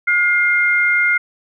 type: tone pair together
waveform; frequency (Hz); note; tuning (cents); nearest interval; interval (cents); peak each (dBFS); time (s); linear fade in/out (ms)
sine; 1431.4 / 2111; F6 / C7; +42 / +15; perfect fifth; 673; -16 / -14; 0.07-1.18; 10
effects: none